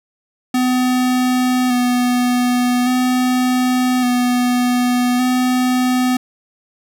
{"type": "tone with vibrato", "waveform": "square", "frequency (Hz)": 249.5, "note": "B3", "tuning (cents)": 18, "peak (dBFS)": -14, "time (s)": [0.54, 6.17], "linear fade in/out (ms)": 5, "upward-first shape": "square", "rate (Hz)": 0.43, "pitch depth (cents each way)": 19, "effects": ["9-bit"]}